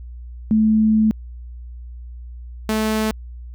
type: tone pair in turn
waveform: sine / sawtooth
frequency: 217.6 / 217.6 Hz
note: A3 / A3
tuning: -19 / -19 cents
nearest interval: unison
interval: 0 cents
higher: neither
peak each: -12 / -14 dBFS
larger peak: first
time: 0.51-1.11 / 2.69-3.11 s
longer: first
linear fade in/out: 0 ms
effects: added 60 Hz sine -32 dBFS peak until 3.54 s